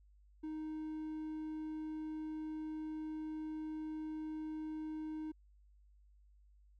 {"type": "tone", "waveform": "triangle", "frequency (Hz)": 311.1, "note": "D#4", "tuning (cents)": 0, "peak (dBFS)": -38, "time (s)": [0.43, 5.32], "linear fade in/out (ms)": 10, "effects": ["added 50 Hz sine -62 dBFS peak until 6.79 s"]}